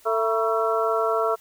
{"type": "harmonic tone with a mistuned harmonic", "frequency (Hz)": 223.1, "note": "A3", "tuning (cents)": 24, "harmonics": [2, 3, 4, 5, 6], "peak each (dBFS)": [-24, -25, -31, -29, -26], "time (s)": [0.05, 1.36], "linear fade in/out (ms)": 20, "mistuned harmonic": 4, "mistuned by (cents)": 120, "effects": ["white hiss -54 dBFS RMS until 1.4 s"]}